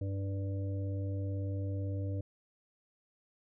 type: harmonic tone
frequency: 98 Hz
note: G2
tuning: in tune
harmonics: 1 / 3 / 5 / 6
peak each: -33 / -43 / -47 / -49 dBFS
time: 0.01-2.21 s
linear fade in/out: 5 ms
effects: none